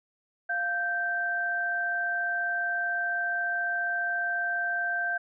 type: tone pair together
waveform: sine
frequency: 698.5 / 1563.6 Hz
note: F5 / G6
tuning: 0 / -5 cents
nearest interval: octave + major second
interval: 1395 cents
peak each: -33 / -27 dBFS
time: 0.49-5.18 s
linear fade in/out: 10 ms
effects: none